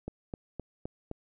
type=click train; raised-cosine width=2 ms; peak=-23 dBFS; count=5; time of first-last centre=0.08-1.114 s; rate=3.87 Hz; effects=none